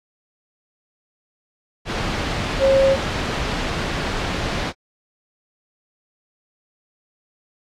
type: tone in noise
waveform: sine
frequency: 540 Hz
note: C#5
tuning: 45 cents flat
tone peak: -12 dBFS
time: 2.59-2.97 s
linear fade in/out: 50 ms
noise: pink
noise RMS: -23 dBFS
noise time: 1.85-4.73 s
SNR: +8 dB
effects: low-pass 4000 Hz 12 dB/octave + AAC 64 kbps